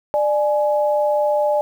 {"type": "tone pair together", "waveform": "sine", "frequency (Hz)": [595, 839.6], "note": ["D5", "G#5"], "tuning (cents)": [22, 19], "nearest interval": "tritone", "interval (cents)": 597, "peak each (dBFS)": [-16, -21], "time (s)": [0.14, 1.61], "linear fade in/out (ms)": 0, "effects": ["8-bit"]}